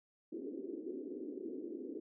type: band-pass noise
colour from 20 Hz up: pink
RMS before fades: -44 dBFS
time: 0.32-2 s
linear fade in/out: 10 ms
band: 270 to 410 Hz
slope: 48 dB/octave
effects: none